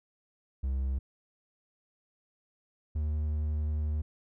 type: tone pair in turn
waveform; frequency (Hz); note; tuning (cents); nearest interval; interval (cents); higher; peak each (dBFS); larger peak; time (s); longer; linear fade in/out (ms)
triangle; 66.3 / 75.93; C2 / D#2; +23 / -42; major second; 235; second; -26; neither; 0.63-0.99 / 2.95-4.02; second; 10
effects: none